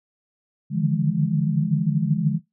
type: tone cluster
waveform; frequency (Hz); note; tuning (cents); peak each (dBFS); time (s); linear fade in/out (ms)
sine; 144.9 / 150.6 / 158.3 / 171 / 208.6; D3 / D3 / D#3 / F3 / G#3; -23 / +44 / +30 / -36 / +8; -25; 0.7-2.4; 50
effects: noise-tail reverb RT60 0.2 s tail -19 dB re dry